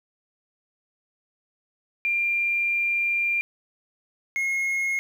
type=tone pair in turn; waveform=sine / triangle; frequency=2387 / 2159 Hz; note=D7 / C#7; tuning=+28 / -46 cents; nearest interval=major second; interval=174 cents; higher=first; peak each=-21 dBFS; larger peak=neither; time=2.05-3.41 / 4.36-4.99 s; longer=first; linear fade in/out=0 ms; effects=9-bit